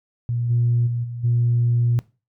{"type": "tone with level steps", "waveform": "sine", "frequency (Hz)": 119.3, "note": "A#2", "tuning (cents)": 41, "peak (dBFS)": [-20, -15, -21, -28, -15], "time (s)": [0.29, 1.99], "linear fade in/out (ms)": 0, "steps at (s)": [0.49, 0.86, 1.03, 1.23], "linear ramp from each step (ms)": 20, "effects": ["noise-tail reverb RT60 0.3 s tail -21 dB re dry", "tanh soft clip ceiling -11 dBFS"]}